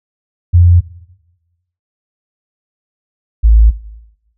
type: tone pair in turn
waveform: sine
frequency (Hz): 87.31 / 54.65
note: F2 / A1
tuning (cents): 0 / -11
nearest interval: minor sixth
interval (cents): 811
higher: first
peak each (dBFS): -3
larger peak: neither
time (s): 0.53-0.81 / 3.43-3.71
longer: neither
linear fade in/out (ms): 20
effects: noise-tail reverb RT60 1.0 s tail -17 dB re dry